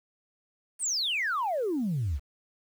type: exponential sweep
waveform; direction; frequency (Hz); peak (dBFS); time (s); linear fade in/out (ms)
sine; down; 9290 to 61.74; -25; 0.79-2.2; 50
effects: tanh soft clip ceiling -23 dBFS + 9-bit